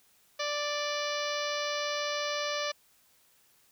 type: harmonic tone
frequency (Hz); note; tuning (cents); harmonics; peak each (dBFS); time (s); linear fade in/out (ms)
587.3; D5; 0; 1 / 2 / 3 / 4 / 5 / 6 / 7 / 8 / 9 / 10; -34 / -37 / -39 / -40 / -41 / -42 / -42 / -43 / -44 / -44; 0.39-2.72; 10
effects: white hiss -65 dBFS RMS until 3.71 s